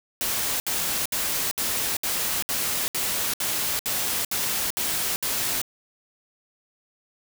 white noise bursts, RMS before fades -26 dBFS, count 12, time 0.21-5.616 s, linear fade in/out 0 ms, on 390 ms, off 66 ms, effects none

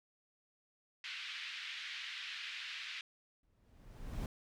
white band-pass noise, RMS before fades -45 dBFS, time 1.04-3.01 s, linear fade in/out 2 ms, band 1700 to 3600 Hz, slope 24 dB/octave
brown noise with exponential growth, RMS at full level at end -37 dBFS, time 3.43-4.26 s, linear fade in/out 2 ms, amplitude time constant 180 ms
effects none

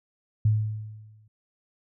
sine tone with exponential decay, 107.6 Hz, A2, 38 cents flat, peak -16 dBFS, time 0.45-1.28 s, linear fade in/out 5 ms, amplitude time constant 180 ms, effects none

